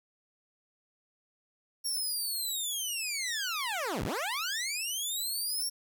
15% pulse linear two-way sweep, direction down then up, 5588 to 37.79 to 5588 Hz, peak -25 dBFS, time 1.84-5.7 s, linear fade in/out 20 ms, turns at 4.04 s, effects none

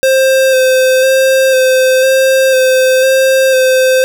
square tone with vibrato, 523.3 Hz, C5, in tune, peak -7 dBFS, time 0.03-4.04 s, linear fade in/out 0 ms, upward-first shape square, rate 1 Hz, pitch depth 17 cents each way, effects none

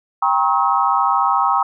sine tone cluster, 791 / 951 / 1085 / 1280 Hz, G5 / A#5 / C#6 / D#6, +15 / +34 / -37 / +49 cents, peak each -19 dBFS, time 0.22-1.63 s, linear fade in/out 5 ms, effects none

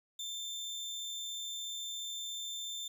30% pulse tone, 3563 Hz, A7, 21 cents sharp, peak -36 dBFS, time 0.19-2.88 s, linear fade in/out 5 ms, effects none

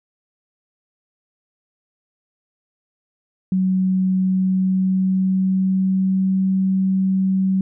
sine tone with pitch glide, 187.2 to 190.14 Hz, F#3 to F#3, +20 to +47 cents, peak -15 dBFS, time 3.52-7.61 s, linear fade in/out 2 ms, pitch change +27 cents, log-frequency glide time 4.15-6.49 s, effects none

